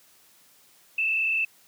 sine tone with frequency modulation, 2637 Hz, E7, in tune, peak -22 dBFS, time 0.98-1.45 s, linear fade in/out 5 ms, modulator 37.8 Hz, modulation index 1.6, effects white hiss -58 dBFS RMS until 1.67 s + high-pass 80 Hz 12 dB/octave

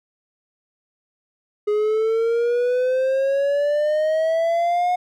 triangle exponential sweep, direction up, 415.3 to 725 Hz, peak -15 dBFS, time 1.67-4.96 s, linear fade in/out 10 ms, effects none

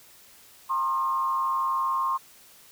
sine tone with frequency modulation, 1068 Hz, C6, 35 cents sharp, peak -23 dBFS, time 0.69-2.18 s, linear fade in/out 20 ms, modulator 141 Hz, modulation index 0.56, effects white hiss -53 dBFS RMS until 2.71 s

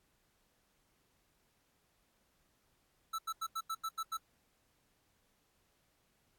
square tone bursts, 1318.5 Hz, E6, in tune, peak -36 dBFS, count 8, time 3.13-4.173 s, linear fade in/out 10 ms, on 56 ms, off 85 ms, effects pink hiss -75 dBFS RMS until 6.38 s + AAC 64 kbps

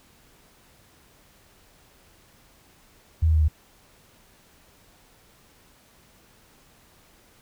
sine tone with pitch steps, 80.6 / 79.22 / 77.85 / 76.52 Hz, E2 / D#2 / D#2 / D#2, -38 / +32 / +2 / -28 cents, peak -16 dBFS, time 3.22-3.484 s, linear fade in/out 10 ms, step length 66 ms, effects pink hiss -57 dBFS RMS until 7.41 s

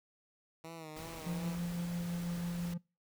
10% pulse tone with vibrato, 160 Hz, D#3, 49 cents sharp, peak -37 dBFS, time 0.64-1.55 s, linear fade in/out 2 ms, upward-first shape sine, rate 2.7 Hz, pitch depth 65 cents each way
pink noise, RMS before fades -49 dBFS, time 0.96-2.74 s, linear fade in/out 5 ms
triangle tone with tremolo, 173 Hz, F3, 16 cents flat, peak -32 dBFS, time 1.26-2.78 s, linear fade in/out 10 ms, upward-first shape sine, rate 6 Hz, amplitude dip 25%
effects noise-tail reverb RT60 0.3 s tail -25 dB re dry

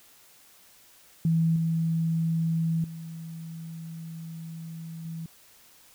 sine tone with level steps, 163.8 Hz, E3, 11 cents flat, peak -20 / -23 / -36 / -33 dBFS, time 1.25-5.26 s, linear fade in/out 2 ms, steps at 1.56 / 2.84 / 5.05 s, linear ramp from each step 2 ms, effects white hiss -56 dBFS RMS until 5.94 s

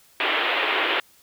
white band-pass noise, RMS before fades -23 dBFS, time 0.2-1 s, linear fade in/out 2 ms, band 310 to 3300 Hz, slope 48 dB/octave, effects white hiss -56 dBFS RMS until 1.22 s

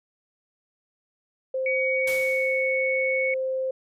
sine tone, 523.3 Hz, C5, in tune, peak -24 dBFS, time 1.54-3.71 s, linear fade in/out 5 ms
sine tone with pitch glide, 2251 to 2217 Hz, C#7 to C#7, +26 to 0 cents, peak -24 dBFS, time 1.66-3.34 s, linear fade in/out 2 ms, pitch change -26 cents, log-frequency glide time 1.88-2.48 s
white noise with exponential decay, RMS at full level -33 dBFS, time 2.07-2.81 s, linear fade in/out 5 ms, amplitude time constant 160 ms
effects resampled to 32000 Hz

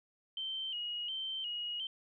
sine tone with vibrato, 3000 Hz, F#7, 23 cents sharp, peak -36 dBFS, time 0.37-1.87 s, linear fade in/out 2 ms, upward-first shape square, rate 1.4 Hz, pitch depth 64 cents each way, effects none

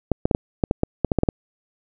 clicks, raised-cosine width 2 ms, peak -4 dBFS, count 12, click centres 0.117 / 0.255 / 0.312 / 0.349 / 0.638 / 0.711 / 0.834 / 1.047 / 1.118 / 1.187 / 1.234 / 1.288 s, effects none

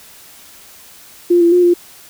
sine tone with pitch steps, 349.3 / 340.9 / 356.2 / 349.2 Hz, F4 / F4 / F4 / F4, 0 / -42 / +34 / 0 cents, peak -7 dBFS, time 1.3-1.74 s, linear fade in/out 10 ms, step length 110 ms, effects white hiss -41 dBFS RMS until 2.09 s

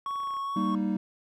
triangle tone with vibrato, 1108.7 Hz, C#6, in tune, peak -28 dBFS, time 0.06-0.75 s, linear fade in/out 2 ms, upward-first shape sine, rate 2.4 Hz, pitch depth 12 cents each way
clicks, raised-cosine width 0.5 ms, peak -36 dBFS, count 9, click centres 0.062 / 0.109 / 0.158 / 0.203 / 0.234 / 0.273 / 0.307 / 0.338 / 0.368 s
triangle chord, Eb major, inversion first, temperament equal, 196 / 233.1 / 311.1 Hz, G3 / Bb3 / Eb4, 0 / 0 / 0 cents, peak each -26 / -30 / -29 dBFS, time 0.56-0.97 s, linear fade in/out 5 ms
effects none

